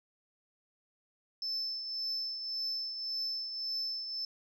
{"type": "tone with tremolo", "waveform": "sine", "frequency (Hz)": 5274, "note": "E8", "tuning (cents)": 0, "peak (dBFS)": -30, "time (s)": [1.42, 4.25], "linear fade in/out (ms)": 2, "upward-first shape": "triangle", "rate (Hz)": 1.8, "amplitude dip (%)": 60, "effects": ["tanh soft clip ceiling -30 dBFS"]}